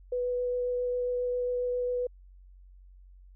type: tone with vibrato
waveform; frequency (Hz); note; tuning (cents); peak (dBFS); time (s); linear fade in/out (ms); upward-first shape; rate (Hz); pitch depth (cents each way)
sine; 493.9; B4; 0; -27; 0.12-2.07; 5; triangle; 7.4; 9
effects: added 46 Hz sine -50 dBFS peak until 3.35 s